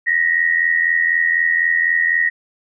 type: tone pair together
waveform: sine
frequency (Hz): 1864.7 / 1948.7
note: A#6 / B6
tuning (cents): 0 / -24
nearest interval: minor second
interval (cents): 76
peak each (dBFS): -15 / -18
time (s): 0.06-2.3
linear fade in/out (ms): 20
effects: none